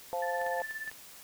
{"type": "harmonic tone", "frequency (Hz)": 174.61, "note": "F3", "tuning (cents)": 0, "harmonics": [3, 4, 5], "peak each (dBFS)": [-34, -35, -36], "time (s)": [0.13, 0.62], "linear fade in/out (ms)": 0}
{"type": "tone with tremolo", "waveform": "sine", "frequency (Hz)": 1760, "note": "A6", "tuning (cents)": 0, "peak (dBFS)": -34, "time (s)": [0.22, 0.9], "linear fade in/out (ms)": 5, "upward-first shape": "sine", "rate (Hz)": 17, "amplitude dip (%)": 70}
{"type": "clicks", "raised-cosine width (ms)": 0.3, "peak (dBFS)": -32, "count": 6, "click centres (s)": [0.415, 0.465, 0.602, 0.71, 0.877, 0.915]}
{"effects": ["white hiss -51 dBFS RMS until 1.23 s"]}